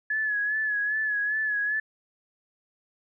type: tone with vibrato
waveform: sine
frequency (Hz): 1704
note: G#6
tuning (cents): +44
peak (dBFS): -24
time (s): 0.1-1.8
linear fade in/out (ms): 5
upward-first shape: sine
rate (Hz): 2.5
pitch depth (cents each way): 47
effects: none